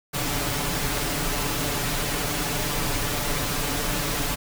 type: noise with comb filter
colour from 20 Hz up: pink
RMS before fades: -26 dBFS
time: 0.13-4.36 s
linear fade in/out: 20 ms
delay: 6.9 ms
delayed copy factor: +0.65
effects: none